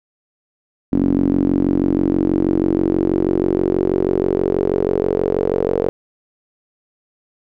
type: tone with band-pass filter sweep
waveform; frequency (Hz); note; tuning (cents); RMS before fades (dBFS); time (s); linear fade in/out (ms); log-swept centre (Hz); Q
sawtooth; 46.22; F#1; -1; -17; 0.92-5.89; 0; 270 to 460; 5.2
effects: none